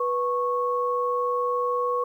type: tone pair together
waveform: sine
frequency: 490.7 / 1101.6 Hz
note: B4 / C#6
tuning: -11 / -11 cents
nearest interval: octave + major second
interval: 1400 cents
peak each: -25 dBFS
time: 0-2.04 s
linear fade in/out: 5 ms
effects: 10-bit